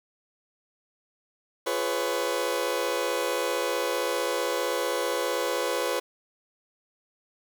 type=chord; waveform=sawtooth; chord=C# dominant seventh; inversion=first; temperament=just; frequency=346.5 / 415.8 / 498.9 / 554.4 Hz; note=E#4 / G#4 / B4 / C#5; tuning=-14 / +2 / +17 / 0 cents; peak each=-30 / -29 / -25 / -27 dBFS; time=1.66-6 s; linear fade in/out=10 ms; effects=8-bit